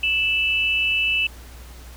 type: tone pair together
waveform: sine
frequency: 2637 / 2956 Hz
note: E7 / F#7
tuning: 0 / -2 cents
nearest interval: major second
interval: 198 cents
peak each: -19 / -24 dBFS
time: 0.03-1.27 s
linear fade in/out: 5 ms
effects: added 60 Hz sine -39 dBFS peak until 1.96 s + pink hiss -46 dBFS RMS until 1.96 s